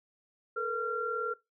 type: tone cluster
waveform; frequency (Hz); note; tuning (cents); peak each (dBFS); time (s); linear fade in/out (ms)
sine; 439.3 / 479 / 1376; A4 / A#4 / F6; -3 / +47 / -26; -36 / -37 / -32; 0.56-1.34; 10
effects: noise-tail reverb RT60 0.2 s tail -20 dB re dry